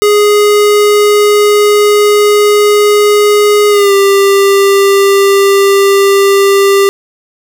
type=tone with pitch glide; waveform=square; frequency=415.2 to 395.8 Hz; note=G#4 to G4; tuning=0 to +17 cents; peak=-5 dBFS; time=0.02-6.89 s; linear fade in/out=0 ms; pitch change=-83 cents; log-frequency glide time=3.69-3.93 s; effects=none